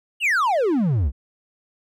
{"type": "exponential sweep", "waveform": "triangle", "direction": "down", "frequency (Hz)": [3019, 58.27], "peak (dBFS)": -15, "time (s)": [0.2, 1.12], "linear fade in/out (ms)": 50, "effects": []}